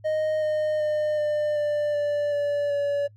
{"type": "tone with pitch steps", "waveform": "triangle", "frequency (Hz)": [620, 612.9, 605.8, 598.9, 592, 585.2, 578.5, 571.8], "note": ["D#5", "D#5", "D#5", "D5", "D5", "D5", "D5", "D5"], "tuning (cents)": [-6, -26, -46, 34, 14, -6, -26, -46], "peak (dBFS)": -20, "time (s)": [0.04, 3.08], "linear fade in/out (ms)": 20, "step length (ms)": 380, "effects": ["noise-tail reverb RT60 0.1 s tail -23 dB re dry", "added 105 Hz sine -49 dBFS peak until 3.16 s"]}